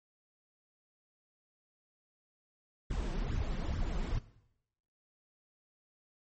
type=noise with flanger; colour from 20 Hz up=brown; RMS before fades=-34 dBFS; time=2.9-4.19 s; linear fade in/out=10 ms; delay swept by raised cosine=0.55 to 5.65 ms; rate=2.3 Hz; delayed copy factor=+0.7; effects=noise-tail reverb RT60 0.8 s tail -17 dB re dry + MP3 32 kbps